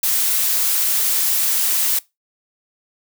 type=noise; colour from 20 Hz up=blue; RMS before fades=-18 dBFS; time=0.03-1.99 s; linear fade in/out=5 ms; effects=noise-tail reverb RT60 0.2 s tail -21 dB re dry